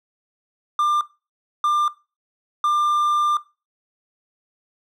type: tone bursts at uneven times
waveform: triangle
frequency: 1194 Hz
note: D6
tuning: 28 cents sharp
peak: -14 dBFS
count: 3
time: 0.79-1.01 / 1.64-1.88 / 2.64-3.37 s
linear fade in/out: 2 ms
effects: noise-tail reverb RT60 0.3 s tail -20 dB re dry